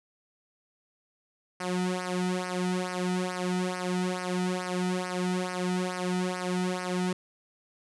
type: tone with flanger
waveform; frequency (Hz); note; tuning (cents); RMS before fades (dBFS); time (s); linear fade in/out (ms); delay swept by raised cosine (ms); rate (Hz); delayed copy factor
sawtooth; 181.8; F#3; -30; -30; 1.6-7.13; 5; 0.27 to 1.87; 2.3; -0.8
effects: resampled to 24000 Hz